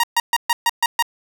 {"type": "tone bursts", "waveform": "sawtooth", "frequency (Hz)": 939, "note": "A#5", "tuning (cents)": 12, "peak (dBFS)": -10, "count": 7, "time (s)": [0, 1.025], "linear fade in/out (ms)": 2, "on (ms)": 35, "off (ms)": 130, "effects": []}